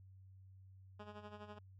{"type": "tone with tremolo", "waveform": "10% pulse", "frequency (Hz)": 208.6, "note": "G#3", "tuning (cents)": 8, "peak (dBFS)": -40, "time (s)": [0.99, 1.59], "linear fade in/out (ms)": 10, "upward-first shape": "sine", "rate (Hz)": 12, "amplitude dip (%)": 70, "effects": ["added 95 Hz sine -57 dBFS peak until 1.79 s", "low-pass 3000 Hz 12 dB/octave"]}